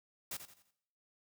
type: noise with echo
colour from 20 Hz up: white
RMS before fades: -41 dBFS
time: 0.31-0.37 s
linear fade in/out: 5 ms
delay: 85 ms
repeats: 4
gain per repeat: -9 dB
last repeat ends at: 0.71 s
effects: noise-tail reverb RT60 0.7 s tail -17 dB re dry